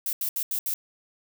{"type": "noise bursts at uneven times", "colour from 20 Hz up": "violet", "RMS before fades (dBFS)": -28, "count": 5, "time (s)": [[0.06, 0.13], [0.21, 0.29], [0.36, 0.43], [0.51, 0.59], [0.66, 0.74]], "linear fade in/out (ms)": 2, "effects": []}